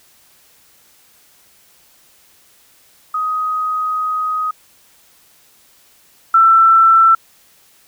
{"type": "tone pair in turn", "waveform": "sine", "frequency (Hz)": [1255, 1335.9], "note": ["D#6", "E6"], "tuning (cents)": [15, 23], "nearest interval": "minor second", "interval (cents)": 108, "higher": "second", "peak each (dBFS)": [-16, -6], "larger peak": "second", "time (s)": [[3.14, 4.51], [6.34, 7.15]], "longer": "first", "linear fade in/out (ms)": 5, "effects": ["white hiss -51 dBFS RMS until 7.87 s"]}